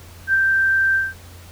sine tone with ADSR envelope, 1568 Hz, G6, in tune, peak -12 dBFS, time 0.27-1.14 s, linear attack 63 ms, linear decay 28 ms, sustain -2 dB, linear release 190 ms, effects added 87 Hz sine -40 dBFS peak until 1.51 s + pink hiss -45 dBFS RMS until 1.51 s

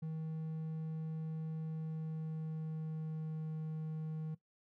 triangle tone with pitch glide, 158.9 to 157.17 Hz, D#3 to D#3, +37 to +18 cents, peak -36 dBFS, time 0.02-4.35 s, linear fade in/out 10 ms, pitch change -19 cents, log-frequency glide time 1.64-3.53 s, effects noise-tail reverb RT60 0.1 s tail -17 dB re dry

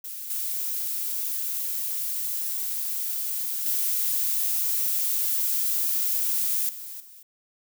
violet noise with level steps, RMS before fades -36 / -29 / -25 / -38 / -48 dBFS, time 0.04-7.23 s, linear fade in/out 5 ms, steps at 0.3 / 3.66 / 6.69 / 7 s, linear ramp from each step 2 ms, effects none

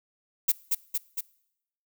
violet noise with echo, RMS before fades -21 dBFS, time 0.48-0.52 s, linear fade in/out 10 ms, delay 230 ms, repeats 3, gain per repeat -3 dB, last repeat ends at 1.21 s, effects noise-tail reverb RT60 0.8 s tail -23 dB re dry

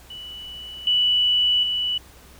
sine tone with level steps, 2960 Hz, F#7, in tune, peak -34 / -16 / -21 dBFS, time 0.1-1.98 s, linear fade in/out 5 ms, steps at 0.87 / 1.63 s, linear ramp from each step 2 ms, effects added 64 Hz sine -49 dBFS peak until 2.39 s + pink hiss -49 dBFS RMS until 2.39 s

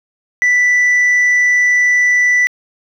sine tone, 1975.5 Hz, B6, in tune, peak -6 dBFS, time 0.42-2.47 s, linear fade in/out 0 ms, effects tanh soft clip ceiling -8 dBFS + 8-bit

